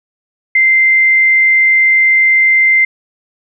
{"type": "tone", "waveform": "sine", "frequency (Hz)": 2084, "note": "C7", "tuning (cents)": -7, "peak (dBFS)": -6, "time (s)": [0.55, 2.85], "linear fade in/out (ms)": 5, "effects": []}